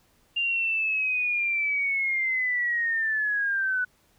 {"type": "linear sweep", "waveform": "sine", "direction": "down", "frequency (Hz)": [2800, 1480], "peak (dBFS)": -23, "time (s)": [0.36, 3.85], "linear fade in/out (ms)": 10, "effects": ["pink hiss -64 dBFS RMS until 4.18 s"]}